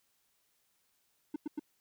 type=tone bursts; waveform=triangle; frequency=299.8 Hz; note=D4; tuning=36 cents sharp; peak=-31 dBFS; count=3; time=1.34-1.595 s; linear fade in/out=5 ms; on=21 ms; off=96 ms; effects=white hiss -75 dBFS RMS until 1.8 s